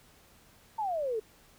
sine exponential sweep, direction down, 911 to 420 Hz, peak -29 dBFS, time 0.78-1.2 s, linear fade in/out 10 ms, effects pink hiss -60 dBFS RMS until 1.58 s

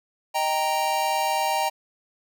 square chord, Eb major, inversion none, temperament equal, 622.3 / 784 / 932.3 Hz, Eb5 / G5 / Bb5, 0 / 0 / 0 cents, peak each -30 / -26 / -26 dBFS, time 0.34-1.7 s, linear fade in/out 20 ms, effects none

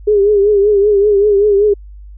sine tone with vibrato, 408.7 Hz, G#4, 28 cents flat, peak -7 dBFS, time 0.07-1.74 s, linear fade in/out 10 ms, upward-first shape triangle, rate 5.2 Hz, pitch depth 82 cents each way, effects added 50 Hz sine -31 dBFS peak until 2.17 s

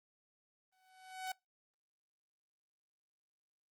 sawtooth tone with exponential growth, 750 Hz, F#5, 23 cents sharp, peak -33 dBFS, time 0.72-1.32 s, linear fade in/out 5 ms, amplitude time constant 130 ms, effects noise-tail reverb RT60 0.2 s tail -23 dB re dry + Opus 32 kbps

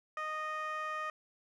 15% pulse tone with band-pass filter, 619 Hz, D#5, 9 cents flat, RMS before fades -38 dBFS, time 0.17-1.1 s, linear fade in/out 2 ms, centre 1300 Hz, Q 1.7, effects none

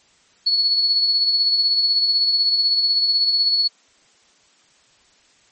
sine tone with tremolo, 4394 Hz, C#8, 16 cents flat, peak -13 dBFS, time 0.46-3.68 s, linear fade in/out 10 ms, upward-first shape sine, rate 16 Hz, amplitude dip 40%, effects white hiss -56 dBFS RMS until 5.51 s + MP3 32 kbps

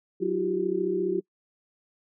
sine tone cluster, 186.1 / 322.5 / 355 / 389.4 Hz, F#3 / E4 / F4 / G4, +10 / -38 / +28 / -12 cents, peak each -34 / -33 / -27 / -28 dBFS, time 0.2-1.21 s, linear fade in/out 20 ms, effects noise-tail reverb RT60 0.1 s tail -25 dB re dry

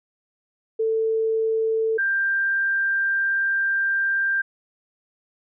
sine tone pair in turn, 444.7 / 1584.7 Hz, A4 / G6, +18 / +18 cents, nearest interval octave + minor seventh, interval 2200 cents, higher second, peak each -19 dBFS, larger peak neither, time 0.79-1.98 / 1.98-4.42 s, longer second, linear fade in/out 10 ms, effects none

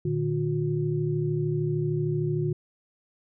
sine tone cluster, 117.9 / 151.1 / 359.8 Hz, A#2 / D3 / F#4, +20 / +50 / -48 cents, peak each -31 / -26 / -29 dBFS, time 0.05-2.53 s, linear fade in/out 5 ms, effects none

